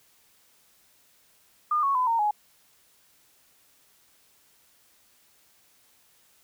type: tone with pitch steps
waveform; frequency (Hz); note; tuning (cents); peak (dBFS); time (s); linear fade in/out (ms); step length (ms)
sine; 1213 / 1105.9 / 1008.3 / 919.3 / 838.1; D#6 / C#6 / B5 / A#5 / G#5; -44 / -4 / +36 / -24 / +16; -21; 1.71-2.31; 5; 120
effects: white hiss -62 dBFS RMS until 6.43 s